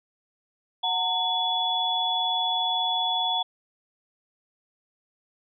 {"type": "tone cluster", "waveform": "sine", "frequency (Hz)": [736, 911, 3414], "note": ["F#5", "A#5", "G#7"], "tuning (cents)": [-9, -40, 47], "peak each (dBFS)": [-29, -29, -25], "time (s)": [0.83, 3.43], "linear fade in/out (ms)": 10, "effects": []}